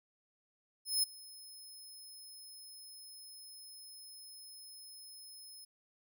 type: tone with ADSR envelope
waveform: 20% pulse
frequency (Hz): 5180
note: E8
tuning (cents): -31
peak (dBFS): -22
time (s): 0.85-5.65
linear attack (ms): 180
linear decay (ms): 13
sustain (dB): -23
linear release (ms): 9
effects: none